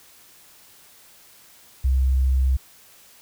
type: tone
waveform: sine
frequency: 65.41 Hz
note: C2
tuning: in tune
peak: -16 dBFS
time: 1.84-2.57 s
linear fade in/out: 10 ms
effects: white hiss -51 dBFS RMS until 3.21 s